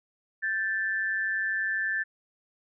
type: tone pair together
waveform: sine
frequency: 1568 / 1760 Hz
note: G6 / A6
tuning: 0 / 0 cents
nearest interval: major second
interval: 200 cents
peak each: -32 / -27 dBFS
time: 0.42-2.04 s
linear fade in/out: 20 ms
effects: none